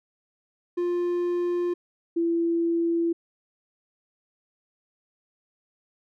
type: tone pair in turn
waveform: triangle / sine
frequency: 351.1 / 336.4 Hz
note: F4 / E4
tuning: +9 / +35 cents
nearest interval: minor second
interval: 74 cents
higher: first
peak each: -21 dBFS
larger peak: neither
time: 0.77-1.74 / 2.16-3.13 s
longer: neither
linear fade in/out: 10 ms
effects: none